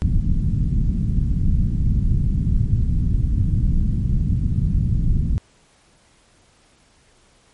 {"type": "low-pass noise", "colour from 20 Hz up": "pink", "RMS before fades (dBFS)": -18, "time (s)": [0.02, 5.38], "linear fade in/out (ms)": 0, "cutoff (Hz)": 190, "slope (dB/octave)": 24, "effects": ["pink hiss -56 dBFS RMS until 7.53 s", "MP3 48 kbps"]}